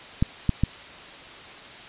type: clicks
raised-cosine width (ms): 5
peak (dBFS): -7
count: 3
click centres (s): 0.225 / 0.493 / 0.636
effects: white hiss -42 dBFS RMS until 1.88 s + resampled to 8000 Hz